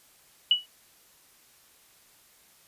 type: tone with exponential decay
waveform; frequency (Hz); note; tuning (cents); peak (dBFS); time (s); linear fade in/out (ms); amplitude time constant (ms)
sine; 2942; F#7; -11; -14; 0.51-0.66; 2; 31
effects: white hiss -59 dBFS RMS until 2.67 s + resampled to 32000 Hz